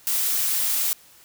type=noise; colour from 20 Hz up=blue; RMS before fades=-23 dBFS; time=0.07-0.93 s; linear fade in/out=0 ms; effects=white hiss -52 dBFS RMS until 1.24 s